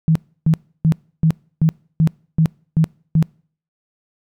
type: tone bursts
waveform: sine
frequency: 160 Hz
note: D#3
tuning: 49 cents sharp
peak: -10 dBFS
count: 9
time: 0.08-3.226 s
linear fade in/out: 0 ms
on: 74 ms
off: 310 ms
effects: noise-tail reverb RT60 0.5 s tail -26 dB re dry